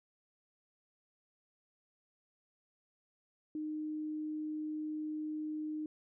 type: tone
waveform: sine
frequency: 307 Hz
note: D#4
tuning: 23 cents flat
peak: -36 dBFS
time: 3.55-5.86 s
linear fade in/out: 2 ms
effects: none